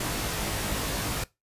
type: noise with comb filter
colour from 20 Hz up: pink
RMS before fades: -30 dBFS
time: 0-1.24 s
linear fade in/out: 5 ms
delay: 19 ms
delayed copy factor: +0.95
effects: noise-tail reverb RT60 0.2 s tail -20 dB re dry + resampled to 32000 Hz